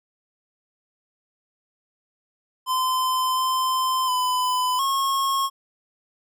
square tone with pitch steps, 1028 / 1034 / 1006 / 1088 Hz, C6 / C6 / B5 / C#6, -31 / -21 / +32 / -33 cents, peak -21 dBFS, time 2.66-5.5 s, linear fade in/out 50 ms, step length 710 ms, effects none

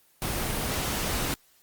pink noise, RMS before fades -29 dBFS, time 0.22-1.34 s, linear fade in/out 0 ms, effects white hiss -62 dBFS RMS until 1.62 s + Opus 24 kbps

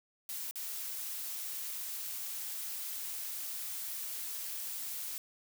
blue noise with dropouts, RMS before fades -40 dBFS, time 0.29-5.18 s, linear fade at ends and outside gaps 1 ms, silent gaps 0.511-0.557 s, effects none

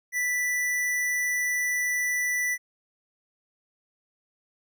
square tone, 1975.5 Hz, B6, in tune, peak -25 dBFS, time 0.12-2.58 s, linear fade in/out 50 ms, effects none

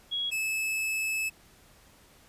sine / 45% pulse tone pair in turn, 3322 / 2604 Hz, G#7 / E7, 0 / -22 cents, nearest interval major third, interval 422 cents, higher first, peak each -28 dBFS, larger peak neither, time 0.11-0.31 / 0.31-1.3 s, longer second, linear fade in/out 20 ms, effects pink hiss -58 dBFS RMS until 2.28 s + resampled to 32000 Hz

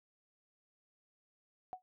sine tone with exponential decay, 740 Hz, F#5, in tune, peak -36 dBFS, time 1.73-1.82 s, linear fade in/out 0 ms, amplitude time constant 18 ms, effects none

